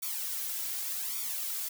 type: noise with flanger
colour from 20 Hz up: blue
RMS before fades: -35 dBFS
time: 0.02-1.69 s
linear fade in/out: 10 ms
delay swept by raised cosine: 0.86 to 3.06 ms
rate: 0.86 Hz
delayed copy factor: +0.9
effects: none